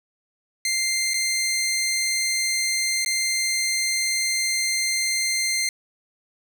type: tone with dropouts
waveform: 15% pulse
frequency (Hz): 2093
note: C7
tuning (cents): 0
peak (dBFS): -15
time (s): 0.65-5.69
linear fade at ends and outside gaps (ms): 2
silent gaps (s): 1.136-1.141 / 3.048-3.06
effects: none